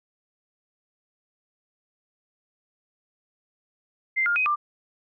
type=tone with pitch steps; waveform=sine; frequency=2086 / 1410 / 2515 / 1188 Hz; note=C7 / F6 / D#7 / D6; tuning=-6 / +16 / +18 / +20 cents; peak=-20 dBFS; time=4.16-4.56 s; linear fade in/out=20 ms; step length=100 ms; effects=none